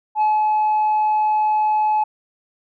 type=tone with ADSR envelope; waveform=sine; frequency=855 Hz; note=A5; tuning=50 cents flat; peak=-11 dBFS; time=0.15-2.04 s; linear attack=64 ms; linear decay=190 ms; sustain=-2 dB; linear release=9 ms; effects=tanh soft clip ceiling -13 dBFS